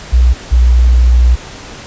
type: tone pair in turn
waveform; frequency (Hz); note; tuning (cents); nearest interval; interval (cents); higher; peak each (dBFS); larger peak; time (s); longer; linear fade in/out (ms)
sine; 61.3 / 60.77; B1 / B1; -12 / -27; unison; 15; first; -4; neither; 0.12-0.34 / 0.51-1.36; second; 20
effects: pink hiss -30 dBFS RMS until 1.86 s + resampled to 16000 Hz